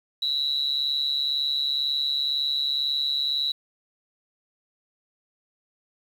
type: tone with amplitude modulation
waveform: sine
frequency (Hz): 3913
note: B7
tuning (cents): -17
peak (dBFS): -19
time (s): 0.22-3.52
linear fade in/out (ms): 5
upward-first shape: sine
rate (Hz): 142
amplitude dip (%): 80
effects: 8-bit